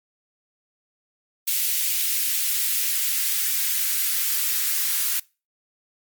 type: noise with high-pass filter sweep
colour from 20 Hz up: blue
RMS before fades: -23 dBFS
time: 1.47-5.2 s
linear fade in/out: 10 ms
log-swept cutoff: 2400 to 1400 Hz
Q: 1.3
effects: noise-tail reverb RT60 0.3 s tail -24 dB re dry + Opus 32 kbps